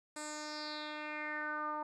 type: tone with low-pass filter sweep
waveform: 10% pulse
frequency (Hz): 302.2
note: D4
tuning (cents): +50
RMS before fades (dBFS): -41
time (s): 0.16-1.83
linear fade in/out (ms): 5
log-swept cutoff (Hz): 8800 to 990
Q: 4.9
effects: none